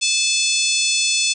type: harmonic tone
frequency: 869 Hz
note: A5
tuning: 22 cents flat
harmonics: 3 / 4 / 5 / 6 / 7 / 8 / 9 / 10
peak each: -22 / -23 / -24 / -25 / -25 / -26 / -27 / -27 dBFS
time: 0.01-1.34 s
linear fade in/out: 20 ms
effects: none